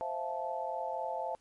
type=chord; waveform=sine; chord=F major seventh; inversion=second; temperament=just; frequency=523.8 / 654.8 / 698.5 / 873.1 Hz; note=C5 / E5 / F5 / A5; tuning=+2 / -12 / 0 / -14 cents; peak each=-40 / -39 / -40 / -37 dBFS; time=0.01-1.35 s; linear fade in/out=0 ms; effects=pink hiss -70 dBFS RMS until 1.4 s + MP3 48 kbps